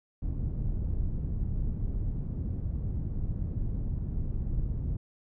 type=low-pass noise; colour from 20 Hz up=pink; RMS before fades=-31 dBFS; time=0.22-4.97 s; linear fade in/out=5 ms; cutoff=140 Hz; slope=12 dB/octave; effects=none